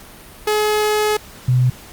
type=tone pair in turn; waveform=sawtooth / sine; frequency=424.1 / 126.09 Hz; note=G#4 / B2; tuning=+36 / +36 cents; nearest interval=octave + major sixth; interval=2100 cents; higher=first; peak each=-11 dBFS; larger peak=neither; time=0.47-1.17 / 1.48-1.7 s; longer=first; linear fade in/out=5 ms; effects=pink hiss -40 dBFS RMS until 1.92 s + Opus 48 kbps